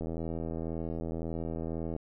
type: click train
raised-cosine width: 2 ms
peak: -23 dBFS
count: 161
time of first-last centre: 0.01-1.964 s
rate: 81.9 Hz
effects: none